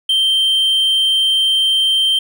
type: tone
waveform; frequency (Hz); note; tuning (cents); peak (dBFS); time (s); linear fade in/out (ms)
triangle; 3136; G7; 0; -10; 0.09-2.19; 5
effects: none